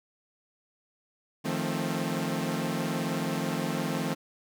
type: chord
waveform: sawtooth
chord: F dominant seventh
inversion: third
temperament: equal with one note detuned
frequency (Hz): 155.56 / 174.61 / 220 / 265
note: Eb3 / F3 / A3 / C4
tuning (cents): 0 / 0 / 0 / +22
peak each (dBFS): -30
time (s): 1.44-4.15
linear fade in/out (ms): 20
effects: none